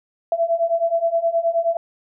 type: beating tone pair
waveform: sine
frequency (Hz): 664 / 673.5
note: E5 / E5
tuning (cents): +12 / +37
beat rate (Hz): 9.5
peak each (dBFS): -21 / -19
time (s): 0.32-1.77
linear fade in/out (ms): 2
effects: none